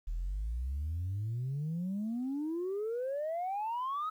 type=exponential sweep; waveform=sine; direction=up; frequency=38.76 to 1291 Hz; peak=-31 dBFS; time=0.07-4.1 s; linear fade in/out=10 ms; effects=tanh soft clip ceiling -30 dBFS + 11-bit